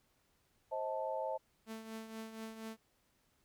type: chord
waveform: sine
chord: A diminished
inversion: first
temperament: just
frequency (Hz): 528 / 633.6 / 880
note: C5 / Eb5 / A5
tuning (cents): +16 / +31 / 0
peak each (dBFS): -40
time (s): 0.71-1.38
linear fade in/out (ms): 20
type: tone with tremolo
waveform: sawtooth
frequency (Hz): 222.1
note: A3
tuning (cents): +16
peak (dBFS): -38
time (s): 1.66-2.77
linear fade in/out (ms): 50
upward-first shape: triangle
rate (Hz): 4.2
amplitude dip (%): 65
effects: pink hiss -75 dBFS RMS until 3.44 s